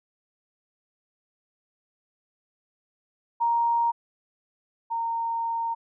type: tone pair in turn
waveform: sine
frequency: 935 / 921.1 Hz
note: A#5 / A#5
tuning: +5 / -21 cents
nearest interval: unison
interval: 26 cents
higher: first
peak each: -20 / -25 dBFS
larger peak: first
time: 3.4-3.92 / 4.9-5.75 s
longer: second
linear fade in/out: 20 ms
effects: none